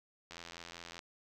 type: click train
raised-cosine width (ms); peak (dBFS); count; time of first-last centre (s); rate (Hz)
0.2; -29; 59; 0.31-0.992; 85.1
effects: 11-bit